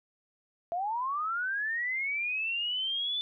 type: linear sweep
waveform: sine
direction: up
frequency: 664 to 3520 Hz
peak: -29 dBFS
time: 0.72-3.21 s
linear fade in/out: 0 ms
effects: none

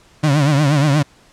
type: tone with vibrato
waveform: 35% pulse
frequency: 145.3 Hz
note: D3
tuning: 18 cents flat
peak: -10 dBFS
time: 0.23-1.03 s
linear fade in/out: 10 ms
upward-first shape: triangle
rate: 8.4 Hz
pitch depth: 140 cents each way
effects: pink hiss -50 dBFS RMS until 1.32 s + low-pass 8000 Hz 12 dB/octave

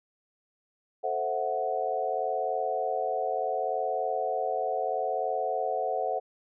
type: chord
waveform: sine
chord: F# half-diminished seventh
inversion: first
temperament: equal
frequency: 440 / 523.3 / 659.3 / 740 Hz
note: A4 / C5 / E5 / F#5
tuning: 0 / 0 / 0 / 0 cents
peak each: -34 / -33 / -33 / -30 dBFS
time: 1.03-6.2 s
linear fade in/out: 20 ms
effects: none

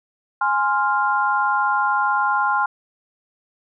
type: chord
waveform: sine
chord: F minor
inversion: first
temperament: equal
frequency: 830.6 / 1046.5 / 1396.9 Hz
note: Ab5 / C6 / F6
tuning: 0 / 0 / 0 cents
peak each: -21 dBFS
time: 0.41-2.66 s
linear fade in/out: 5 ms
effects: none

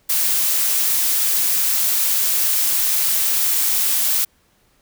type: noise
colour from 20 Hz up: blue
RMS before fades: -18 dBFS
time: 0.09-4.25 s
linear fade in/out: 10 ms
effects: pink hiss -60 dBFS RMS until 4.81 s

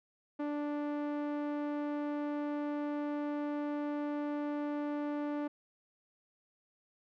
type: tone with low-pass filter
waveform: sawtooth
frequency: 293.3 Hz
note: D4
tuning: 2 cents flat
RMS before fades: -36 dBFS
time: 0.39-5.48 s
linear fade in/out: 10 ms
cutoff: 1300 Hz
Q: 0.56
effects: none

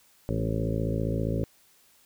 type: harmonic tone with a mistuned harmonic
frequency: 55.1 Hz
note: A1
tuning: 3 cents sharp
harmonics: 1 / 2 / 3 / 4 / 5 / 6 / 7 / 8 / 9 / 10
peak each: -33 / -30 / -32 / -37 / -35 / -41 / -37 / -38 / -39 / -37 dBFS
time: 0.29-1.44 s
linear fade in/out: 0 ms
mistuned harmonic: 4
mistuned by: -33 cents
effects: white hiss -61 dBFS RMS until 2.05 s

